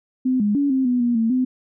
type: tone with pitch steps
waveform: sine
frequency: 256.9 / 206.9 / 283.4 / 263.7 / 247.4 / 239.9 / 225.9 / 255.2 Hz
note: C4 / G#3 / C#4 / C4 / B3 / A#3 / A3 / C4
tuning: -32 / -6 / +38 / +14 / +3 / +50 / +46 / -43 cents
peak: -16 dBFS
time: 0.25-1.45 s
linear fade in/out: 10 ms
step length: 150 ms
effects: none